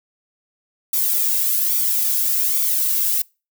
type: noise with flanger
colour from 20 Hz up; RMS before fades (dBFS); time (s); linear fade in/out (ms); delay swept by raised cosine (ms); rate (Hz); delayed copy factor
violet; -19; 0.93-3.22; 5; 0.86 to 1.86; 1.2; +0.6
effects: noise-tail reverb RT60 0.3 s tail -26 dB re dry